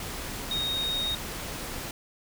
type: tone in noise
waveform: sine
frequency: 3729 Hz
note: A#7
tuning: in tune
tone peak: -27 dBFS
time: 0.51-1.15 s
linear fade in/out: 2 ms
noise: pink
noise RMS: -36 dBFS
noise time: 0-1.91 s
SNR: +6 dB
effects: none